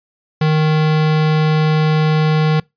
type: tone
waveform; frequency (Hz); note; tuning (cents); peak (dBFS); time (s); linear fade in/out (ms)
square; 155.2; D#3; -4; -12; 0.41-2.6; 5
effects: noise-tail reverb RT60 0.2 s tail -25 dB re dry + resampled to 11025 Hz